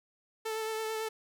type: tone with vibrato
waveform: sawtooth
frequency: 440 Hz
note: A4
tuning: in tune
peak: -29 dBFS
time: 0.45-1.09 s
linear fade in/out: 10 ms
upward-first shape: sine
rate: 9 Hz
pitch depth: 18 cents each way
effects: none